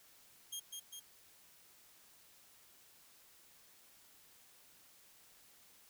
15% pulse tone with echo, 3232 Hz, G#7, 48 cents flat, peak -34 dBFS, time 0.52-0.6 s, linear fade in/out 10 ms, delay 200 ms, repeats 2, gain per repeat -3 dB, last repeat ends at 1 s, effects white hiss -64 dBFS RMS until 5.89 s

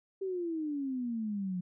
sine exponential sweep, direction down, 392 to 176.6 Hz, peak -32 dBFS, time 0.21-1.61 s, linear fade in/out 10 ms, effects none

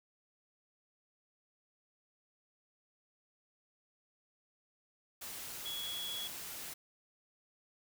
sine tone in noise, 3355 Hz, G#7, 17 cents sharp, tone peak -39 dBFS, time 5.65-6.28 s, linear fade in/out 10 ms, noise white, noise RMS -45 dBFS, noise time 5.21-6.74 s, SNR +3 dB, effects none

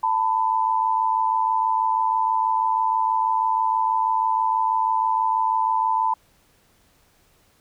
sine tone pair together, 890.8 / 997 Hz, A5 / B5, +21 / +16 cents, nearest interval major second, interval 195 cents, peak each -21 dBFS, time 0.03-6.14 s, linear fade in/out 5 ms, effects pink hiss -60 dBFS RMS until 7.6 s

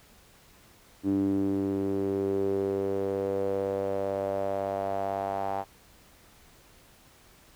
sawtooth tone with band-pass filter sweep, 98 Hz, G2, in tune, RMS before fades -29 dBFS, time 1.03-5.65 s, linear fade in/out 50 ms, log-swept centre 290 to 780 Hz, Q 5.3, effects pink hiss -57 dBFS RMS until 7.55 s

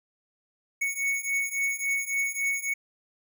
square beating tone pair, 2217 / 2220.6 Hz, C#7 / C#7, 0 / +2 cents, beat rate 3.6 Hz, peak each -31 / -29 dBFS, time 0.81-2.74 s, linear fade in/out 10 ms, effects none

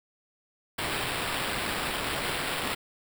white noise with sample-and-hold, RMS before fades -31 dBFS, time 0.78-2.75 s, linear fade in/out 10 ms, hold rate 6300 Hz, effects none

